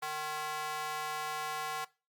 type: tone with high-pass filter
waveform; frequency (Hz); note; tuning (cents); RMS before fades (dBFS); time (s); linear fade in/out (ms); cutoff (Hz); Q
square; 153.2; D#3; -27; -37; 0.02-1.85; 10; 930; 2
effects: noise-tail reverb RT60 0.3 s tail -21 dB re dry + Opus 48 kbps